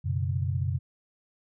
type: chord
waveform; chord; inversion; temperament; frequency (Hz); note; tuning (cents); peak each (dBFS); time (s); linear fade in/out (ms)
sine; F# suspended fourth; none; just; 92.5 / 123.33 / 138.75; F#2 / B2 / C#3; 0 / -2 / +2; -28 / -31 / -31; 0.04-0.79; 20
effects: none